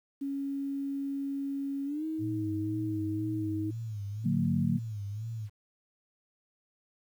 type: tone with pitch glide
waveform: sine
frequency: 277.2 to 316.6 Hz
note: C#4 to D#4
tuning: 0 to +30 cents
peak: -31 dBFS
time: 0.21-3.71 s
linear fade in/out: 10 ms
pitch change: +230 cents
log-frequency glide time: 1.85-2.05 s
type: tone with vibrato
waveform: sine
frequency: 107.2 Hz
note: A2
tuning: 45 cents flat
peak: -34 dBFS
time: 2.18-5.5 s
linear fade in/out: 50 ms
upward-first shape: sine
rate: 2 Hz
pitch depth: 120 cents each way
type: chord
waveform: sine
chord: D augmented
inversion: none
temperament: just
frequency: 146.83 / 183.54 / 229.4 Hz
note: D3 / F#3 / A#3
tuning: 0 / -14 / -28 cents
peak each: -30 dBFS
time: 4.24-4.79 s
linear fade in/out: 20 ms
effects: 10-bit